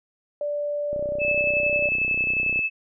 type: tone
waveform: sine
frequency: 585 Hz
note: D5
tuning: 7 cents flat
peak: -24 dBFS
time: 0.41-1.89 s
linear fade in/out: 2 ms
type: click train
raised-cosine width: 2 ms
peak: -23 dBFS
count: 53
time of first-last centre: 0.93-2.591 s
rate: 31.3 Hz
type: tone with tremolo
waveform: sine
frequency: 2613 Hz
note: E7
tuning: 16 cents flat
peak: -19 dBFS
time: 1.19-2.7 s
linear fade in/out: 50 ms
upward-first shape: sine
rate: 11 Hz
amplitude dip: 35%
effects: none